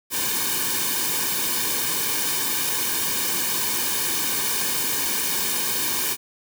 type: noise with comb filter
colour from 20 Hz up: white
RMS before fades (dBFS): -24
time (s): 0.1-6.17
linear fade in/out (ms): 50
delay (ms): 1.5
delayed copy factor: -0.9
effects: none